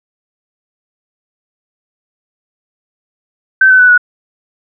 sine tone with pitch steps, 1543 / 1516.5 / 1490.4 / 1464.8 Hz, G6 / F#6 / F#6 / F#6, -28 / +42 / +12 / -18 cents, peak -3 dBFS, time 3.61-3.978 s, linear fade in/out 5 ms, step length 92 ms, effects none

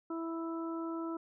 harmonic tone, 329.6 Hz, E4, in tune, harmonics 1 / 2 / 3 / 4, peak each -36 / -47 / -47 / -45 dBFS, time 0.1-1.17 s, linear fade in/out 5 ms, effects none

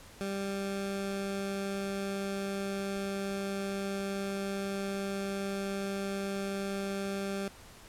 20% pulse tone, 196.8 Hz, G3, 7 cents sharp, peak -28 dBFS, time 0.21-7.48 s, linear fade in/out 0 ms, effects pink hiss -53 dBFS RMS until 7.88 s + low-pass 12000 Hz 12 dB/octave

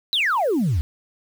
sine exponential sweep, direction down, 4100 to 69 Hz, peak -16 dBFS, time 0.13-0.81 s, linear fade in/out 0 ms, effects tanh soft clip ceiling -15 dBFS + 7-bit

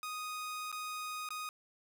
sawtooth tone with dropouts, 1244.5 Hz, D#6, in tune, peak -35 dBFS, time 0.03-1.49 s, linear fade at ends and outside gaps 1 ms, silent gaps 0.717-0.726 / 1.289-1.305 s, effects none

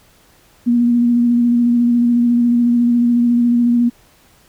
sine tone with vibrato, 239.1 Hz, A#3, 44 cents sharp, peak -10 dBFS, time 0.66-3.9 s, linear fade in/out 20 ms, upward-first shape square, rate 14 Hz, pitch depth 16 cents each way, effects pink hiss -51 dBFS RMS until 4.48 s

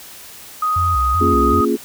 sine tone, 1249 Hz, D#6, 6 cents sharp, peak -15 dBFS, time 0.62-1.65 s, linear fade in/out 5 ms
sine tone with vibrato, 74.6 Hz, D2, 28 cents sharp, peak -18 dBFS, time 0.76-1.61 s, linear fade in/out 5 ms, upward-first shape square, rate 2.6 Hz, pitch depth 260 cents each way
sine chord, Bb minor seventh, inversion none, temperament equal with one note detuned, 233.1 / 277.2 / 349.2 / 418 Hz, Bb3 / Db4 / F4 / Ab4, 0 / 0 / 0 / +11 cents, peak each -20 dBFS, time 1.2-1.77 s, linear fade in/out 20 ms
effects white hiss -38 dBFS RMS until 1.84 s

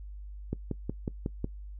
click train, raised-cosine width 3 ms, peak -18 dBFS, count 6, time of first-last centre 0.53-1.444 s, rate 5.47 Hz, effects noise-tail reverb RT60 0.1 s tail -21 dB re dry + added 50 Hz sine -40 dBFS peak until 1.79 s

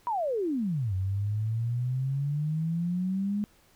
sine exponential two-way sweep, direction down then up, 999 to 92.5 to 209.7 Hz, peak -26 dBFS, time 0.07-3.44 s, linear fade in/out 0 ms, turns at 0.94 s, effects pink hiss -62 dBFS RMS until 3.75 s

